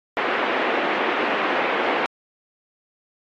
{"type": "band-pass noise", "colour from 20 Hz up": "pink", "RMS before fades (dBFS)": -23, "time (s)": [0.17, 2.06], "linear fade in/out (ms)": 0, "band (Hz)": [320, 2600], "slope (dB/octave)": 24, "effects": ["AAC 32 kbps"]}